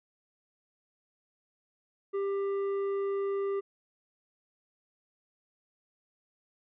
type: tone with tanh clipping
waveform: sine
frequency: 395.8 Hz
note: G4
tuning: 17 cents sharp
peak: -30 dBFS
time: 2.13-3.61 s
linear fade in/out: 20 ms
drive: 8 dB
effects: none